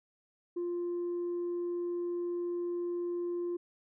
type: tone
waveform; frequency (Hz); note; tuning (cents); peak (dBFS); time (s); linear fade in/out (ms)
sine; 349.2; F4; 0; -30; 0.56-3.57; 10
effects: tanh soft clip ceiling -30 dBFS